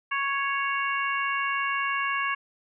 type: harmonic tone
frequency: 554.4 Hz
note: C#5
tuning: in tune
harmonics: 2 / 3 / 4 / 5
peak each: -28 / -30 / -32 / -33 dBFS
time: 0.11-2.35 s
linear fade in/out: 10 ms
effects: none